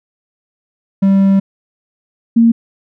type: tone pair in turn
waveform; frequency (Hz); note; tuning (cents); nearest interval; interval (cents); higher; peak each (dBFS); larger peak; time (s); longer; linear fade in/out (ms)
triangle / sine; 195 / 230.6; G3 / A#3; -9 / -19; minor third; 290; second; -5; neither; 1.02-1.4 / 2.36-2.52; first; 10
effects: none